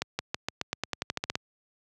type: accelerating click train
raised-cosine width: 0.2 ms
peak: -11 dBFS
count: 14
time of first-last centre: 0.02-1.355 s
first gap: 170 ms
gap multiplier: 0.91
effects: high-pass 80 Hz 12 dB/octave